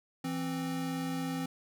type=tone pair together; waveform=square; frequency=166.02 / 263.3 Hz; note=E3 / C4; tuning=+13 / +11 cents; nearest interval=minor sixth; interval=798 cents; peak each=-38 / -35 dBFS; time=0.24-1.46 s; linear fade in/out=5 ms; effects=none